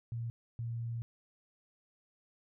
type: tone bursts at uneven times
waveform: sine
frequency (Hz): 116.54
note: A#2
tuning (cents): 0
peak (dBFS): -35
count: 2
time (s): 0.12-0.3 / 0.59-1.02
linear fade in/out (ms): 0
effects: none